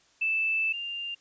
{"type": "tone pair in turn", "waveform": "sine", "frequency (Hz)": [2638, 2795], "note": ["E7", "F7"], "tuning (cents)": [1, 1], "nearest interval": "minor second", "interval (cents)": 100, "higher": "second", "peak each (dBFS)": [-24, -32], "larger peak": "first", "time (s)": [[0.21, 0.73], [0.73, 1.15]], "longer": "first", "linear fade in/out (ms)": 10, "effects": ["white hiss -63 dBFS RMS until 1.2 s", "resampled to 16000 Hz"]}